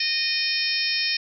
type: harmonic tone with a mistuned harmonic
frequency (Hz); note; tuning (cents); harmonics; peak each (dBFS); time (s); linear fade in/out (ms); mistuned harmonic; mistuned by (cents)
616; D#5; -17; 3 / 4 / 5 / 6 / 7 / 8 / 9; -31 / -27 / -34 / -33 / -30 / -31 / -26; 0-1.17; 5; 9; -60
effects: none